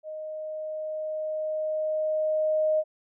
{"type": "tone with level ramp", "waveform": "sine", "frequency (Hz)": 621, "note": "D#5", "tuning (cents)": -3, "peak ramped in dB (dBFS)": [-34, -20], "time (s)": [0.03, 2.84], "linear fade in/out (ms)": 50, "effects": []}